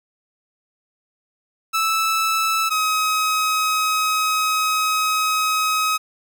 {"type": "tone pair in turn", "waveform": "sawtooth", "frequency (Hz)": [1313, 1269], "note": ["E6", "D#6"], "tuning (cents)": [-7, 34], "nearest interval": "minor second", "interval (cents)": 59, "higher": "first", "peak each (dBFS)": -14, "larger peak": "neither", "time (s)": [[1.73, 2.7], [2.7, 5.98]], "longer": "second", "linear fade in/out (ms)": 20, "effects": []}